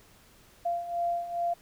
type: beating tone pair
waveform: sine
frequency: 689 / 691.4 Hz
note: F5 / F5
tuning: -24 / -18 cents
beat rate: 2.4 Hz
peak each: -34 / -29 dBFS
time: 0.65-1.54 s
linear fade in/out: 10 ms
effects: pink hiss -58 dBFS RMS until 1.61 s